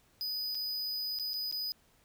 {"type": "tone with dropouts", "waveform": "square", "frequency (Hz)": 4978, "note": "D#8", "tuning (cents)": 0, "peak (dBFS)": -34, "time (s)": [0.21, 1.72], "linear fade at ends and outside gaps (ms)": 0, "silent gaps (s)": [[0.547, 0.552], [1.188, 1.197], [1.334, 1.34], [1.513, 1.525]], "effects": ["pink hiss -67 dBFS RMS until 2.04 s"]}